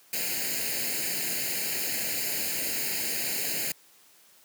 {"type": "noise with comb filter", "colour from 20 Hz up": "white", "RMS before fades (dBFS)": -30, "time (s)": [0.13, 3.72], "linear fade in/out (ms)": 2, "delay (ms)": 0.43, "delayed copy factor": 0.85, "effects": ["white hiss -58 dBFS RMS until 4.44 s", "high-pass 150 Hz 12 dB/octave"]}